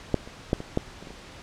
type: clicks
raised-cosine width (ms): 2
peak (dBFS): -7 / -28 / -8 / -21 / -9 / -30 / -29 / -30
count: 8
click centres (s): 0.143 / 0.275 / 0.531 / 0.604 / 0.774 / 1.026 / 1.072 / 1.106
effects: pink hiss -45 dBFS RMS until 1.42 s + low-pass 6000 Hz 12 dB/octave